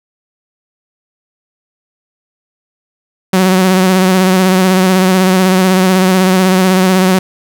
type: tone with vibrato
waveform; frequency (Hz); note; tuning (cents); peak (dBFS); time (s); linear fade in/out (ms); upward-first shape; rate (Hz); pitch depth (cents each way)
sawtooth; 186.4; F#3; +13; -3; 3.33-7.19; 5; sine; 16; 36
effects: none